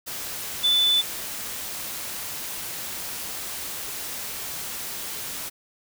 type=tone in noise; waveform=sine; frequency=3500 Hz; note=A7; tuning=10 cents flat; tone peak=-17 dBFS; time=0.63-1.02 s; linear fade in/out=20 ms; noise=white; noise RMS=-33 dBFS; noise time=0.06-5.5 s; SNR=+13 dB; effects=none